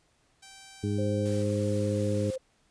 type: tone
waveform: 5% pulse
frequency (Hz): 778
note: G5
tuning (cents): -13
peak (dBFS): -36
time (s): 0.42-1.43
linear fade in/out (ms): 10
type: harmonic tone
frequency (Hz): 102.7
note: G#2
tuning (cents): -19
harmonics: 1 / 2 / 3 / 4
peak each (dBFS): -29 / -32 / -34 / -35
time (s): 0.83-2.31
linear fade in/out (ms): 10
type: tone with vibrato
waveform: sine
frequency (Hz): 523.3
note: C5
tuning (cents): 0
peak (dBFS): -31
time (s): 0.98-2.38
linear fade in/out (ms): 10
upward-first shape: triangle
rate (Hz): 15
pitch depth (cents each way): 9
type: noise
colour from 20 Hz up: white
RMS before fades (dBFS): -46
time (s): 1.25-2.36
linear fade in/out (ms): 5
effects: pink hiss -68 dBFS RMS until 2.7 s + resampled to 22050 Hz